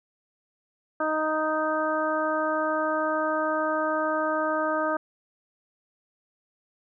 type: harmonic tone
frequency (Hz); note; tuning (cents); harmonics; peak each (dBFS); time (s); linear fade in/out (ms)
311.1; D#4; 0; 1 / 2 / 3 / 4 / 5; -31 / -27 / -32 / -29 / -32; 1-4.97; 5
effects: none